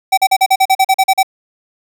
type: tone bursts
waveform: square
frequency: 767 Hz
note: G5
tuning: 38 cents flat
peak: -8 dBFS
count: 12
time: 0.12-1.231 s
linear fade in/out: 10 ms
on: 55 ms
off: 41 ms
effects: none